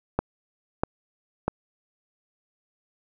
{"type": "click train", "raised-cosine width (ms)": 1, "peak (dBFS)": -8, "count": 3, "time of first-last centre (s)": [0.19, 1.48], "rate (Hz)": 1.55, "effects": []}